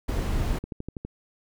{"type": "noise", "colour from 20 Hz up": "brown", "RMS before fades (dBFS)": -26, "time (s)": [0.08, 0.59], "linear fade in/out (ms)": 10}
{"type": "click train", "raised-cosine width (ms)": 3, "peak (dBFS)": -21, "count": 6, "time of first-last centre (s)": [0.64, 1.05], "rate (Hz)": 12.2}
{"effects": []}